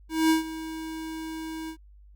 square tone with ADSR envelope, 320 Hz, D#4, 49 cents sharp, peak -18 dBFS, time 0.09-1.77 s, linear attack 210 ms, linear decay 130 ms, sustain -16 dB, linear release 81 ms, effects added 50 Hz sine -49 dBFS peak until 2.15 s + Opus 48 kbps

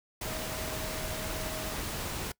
sine tone in noise, 632 Hz, D#5, 27 cents sharp, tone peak -42 dBFS, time 0.26-1.74 s, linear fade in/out 5 ms, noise pink, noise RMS -36 dBFS, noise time 0.21-2.32 s, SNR -9 dB, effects noise-tail reverb RT60 0.1 s tail -22 dB re dry

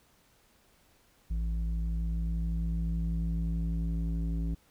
square tone with low-pass filter sweep, 55.8 Hz, A1, 25 cents sharp, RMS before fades -31 dBFS, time 1.3-4.55 s, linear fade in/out 10 ms, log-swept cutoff 120 to 230 Hz, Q 2.2, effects pink hiss -65 dBFS RMS until 4.7 s

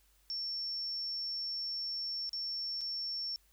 sine tone with dropouts, 5440 Hz, F8, 46 cents flat, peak -35 dBFS, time 0.3-3.36 s, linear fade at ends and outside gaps 0 ms, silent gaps 2.293-2.331 / 2.809-2.815 s, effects added 50 Hz sine -68 dBFS peak until 3.52 s + white hiss -70 dBFS RMS until 3.52 s

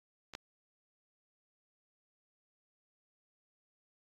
clicks, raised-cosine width 0.2 ms, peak -29 / -22 dBFS, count 2, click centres 0.337 / 0.351 s, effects AAC 32 kbps

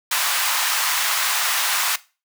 pink high-pass noise, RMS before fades -21 dBFS, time 0.11-1.96 s, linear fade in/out 5 ms, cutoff 940 Hz, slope 24 dB/octave, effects noise-tail reverb RT60 0.3 s tail -18 dB re dry

